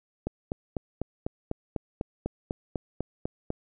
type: click train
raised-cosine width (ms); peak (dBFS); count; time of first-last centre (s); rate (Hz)
2; -16; 14; 0.27-3.504; 4.02
effects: none